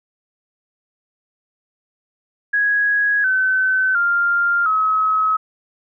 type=tone with pitch steps; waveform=sine; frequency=1661.2 / 1523.3 / 1396.9 / 1281 Hz; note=G#6 / F#6 / F6 / E6; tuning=0 / +50 / 0 / -50 cents; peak=-14 dBFS; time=2.53-5.37 s; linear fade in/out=10 ms; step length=710 ms; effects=none